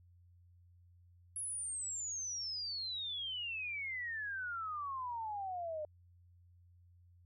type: exponential sweep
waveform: sine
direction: down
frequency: 10860 to 597 Hz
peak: -38 dBFS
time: 1.36-5.85 s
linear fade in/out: 2 ms
effects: added 88 Hz sine -61 dBFS peak until 7.25 s